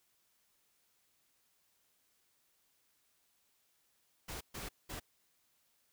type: noise bursts at uneven times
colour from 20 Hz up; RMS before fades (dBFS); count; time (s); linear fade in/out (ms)
pink; -44; 3; 4.28-4.41 / 4.54-4.69 / 4.89-5; 10
effects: white hiss -75 dBFS RMS until 5.92 s